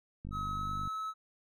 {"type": "click train", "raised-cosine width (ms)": 5, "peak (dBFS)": -30, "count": 32, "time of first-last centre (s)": [0.25, 0.875], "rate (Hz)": 49.6}
{"type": "tone with pitch glide", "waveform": "triangle", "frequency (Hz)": [1281, 1295.1], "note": ["E6", "E6"], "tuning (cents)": [-50, -31], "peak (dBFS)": -33, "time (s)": [0.31, 1.14], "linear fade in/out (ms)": 50, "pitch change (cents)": 19, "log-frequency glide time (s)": [0.5, 0.75]}
{"effects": []}